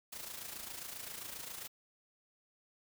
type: noise with amplitude modulation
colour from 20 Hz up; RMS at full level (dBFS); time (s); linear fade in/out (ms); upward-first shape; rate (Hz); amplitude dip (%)
white; -43; 0.12-1.68; 10; sine; 27.5; 60
effects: none